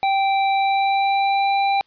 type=tone with pitch glide; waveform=square; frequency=782 to 791.5 Hz; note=G5 to G5; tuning=-4 to +17 cents; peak=-17 dBFS; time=0.03-1.81 s; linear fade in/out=0 ms; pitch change=+21 cents; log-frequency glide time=0.53-1.52 s; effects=white hiss -60 dBFS RMS until 1.86 s + resampled to 11025 Hz